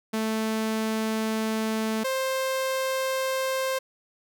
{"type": "tone pair in turn", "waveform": "sawtooth", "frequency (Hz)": [220, 526.7], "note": ["A3", "C5"], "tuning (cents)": [0, 11], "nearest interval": "octave + minor third", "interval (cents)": 1511, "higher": "second", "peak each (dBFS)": -21, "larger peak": "neither", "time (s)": [[0.13, 2.04], [2.04, 3.79]], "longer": "first", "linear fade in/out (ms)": 10, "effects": []}